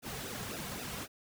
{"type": "noise with flanger", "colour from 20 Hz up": "pink", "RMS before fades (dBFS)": -41, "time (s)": [0.02, 1.08], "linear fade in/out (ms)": 50, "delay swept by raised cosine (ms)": [0.91, 3.41], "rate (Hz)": 3.8, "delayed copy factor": -0.95, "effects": []}